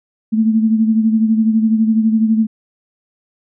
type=beating tone pair; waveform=sine; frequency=219.9 / 231.9 Hz; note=A3 / A#3; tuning=-1 / -9 cents; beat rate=12 Hz; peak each=-11 / -19 dBFS; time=0.32-2.47 s; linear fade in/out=20 ms; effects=none